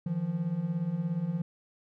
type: beating tone pair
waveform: triangle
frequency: 156.1 / 173.1 Hz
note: D#3 / F3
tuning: +6 / -15 cents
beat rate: 17 Hz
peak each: -32 / -28 dBFS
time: 0.06-1.42 s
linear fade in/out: 5 ms
effects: none